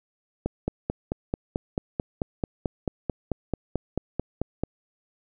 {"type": "click train", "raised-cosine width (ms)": 2, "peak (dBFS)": -12, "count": 20, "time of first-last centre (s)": [0.46, 4.636], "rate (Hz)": 4.55, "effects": []}